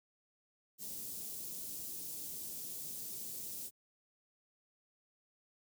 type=band-stop noise; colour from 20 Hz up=white; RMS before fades=-44 dBFS; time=0.78-3.71 s; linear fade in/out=50 ms; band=350 to 6400 Hz; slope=12 dB/octave; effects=high-pass 100 Hz 12 dB/octave